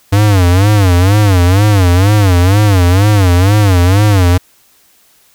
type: tone with vibrato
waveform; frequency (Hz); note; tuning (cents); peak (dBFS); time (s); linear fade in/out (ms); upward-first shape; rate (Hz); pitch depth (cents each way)
square; 96.3; G2; -30; -6; 0.12-4.38; 10; sine; 2.1; 170
effects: white hiss -49 dBFS RMS until 5.34 s